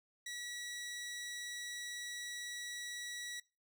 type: tone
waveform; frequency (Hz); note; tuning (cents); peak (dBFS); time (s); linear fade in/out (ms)
15% pulse; 1934; B6; -37; -36; 0.26-3.4; 5
effects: noise-tail reverb RT60 0.3 s tail -22 dB re dry